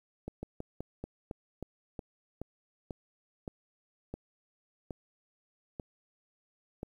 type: slowing click train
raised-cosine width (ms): 2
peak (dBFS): -25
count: 15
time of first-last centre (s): 0.28-6.831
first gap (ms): 150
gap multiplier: 1.16
effects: 10-bit